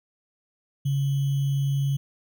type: tone with sample-and-hold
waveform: sine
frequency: 138.7 Hz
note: C#3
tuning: 1 cent sharp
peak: -21 dBFS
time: 0.85-1.97 s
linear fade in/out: 10 ms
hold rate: 3150 Hz
effects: none